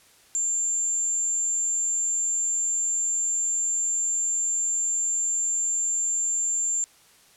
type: tone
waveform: sine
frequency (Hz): 7290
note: A#8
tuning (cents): -40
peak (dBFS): -22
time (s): 0.35-6.84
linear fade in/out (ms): 0
effects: white hiss -56 dBFS RMS until 7.36 s + low-pass 11000 Hz 12 dB/octave